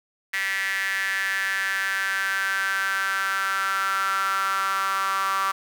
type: tone with high-pass filter sweep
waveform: sawtooth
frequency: 194 Hz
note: G3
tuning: 18 cents flat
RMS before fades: -25 dBFS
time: 0.33-5.52 s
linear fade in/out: 10 ms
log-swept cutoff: 1900 to 1200 Hz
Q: 7.1
effects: 9-bit